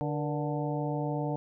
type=harmonic tone with a mistuned harmonic; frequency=147.2 Hz; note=D3; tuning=4 cents sharp; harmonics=1 / 2 / 3 / 4 / 5 / 6; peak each=-32 / -35 / -37 / -38 / -39 / -40 dBFS; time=0.01-1.36 s; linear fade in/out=0 ms; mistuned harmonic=3; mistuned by=+110 cents; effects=none